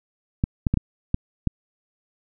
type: clicks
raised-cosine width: 5 ms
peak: -7 dBFS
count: 6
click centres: 0.439 / 0.668 / 0.74 / 0.773 / 1.144 / 1.473 s
effects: none